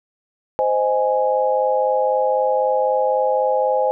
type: chord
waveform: sine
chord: Ab major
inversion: first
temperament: just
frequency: 519.1 / 623 / 830.6 Hz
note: C5 / Eb5 / Ab5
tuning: -14 / +2 / 0 cents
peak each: -18 / -22 / -20 dBFS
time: 0.59-3.91 s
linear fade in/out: 0 ms
effects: none